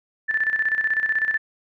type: tone with tremolo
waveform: sine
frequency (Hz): 1760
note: A6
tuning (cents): 0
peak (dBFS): -17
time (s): 0.28-1.38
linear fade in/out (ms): 20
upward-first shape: square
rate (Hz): 16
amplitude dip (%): 65
effects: none